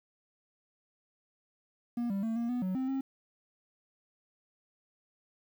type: tone with pitch steps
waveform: triangle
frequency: 238.4 / 197.1 / 225.3 / 234.5 / 246.3 / 185.9 / 261.2 / 268.4 Hz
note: A#3 / G3 / A3 / A#3 / B3 / F#3 / C4 / C4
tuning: +39 / +10 / +41 / +11 / -5 / +8 / -3 / +44 cents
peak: -28 dBFS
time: 1.97-3.01 s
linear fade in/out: 5 ms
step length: 130 ms
effects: 10-bit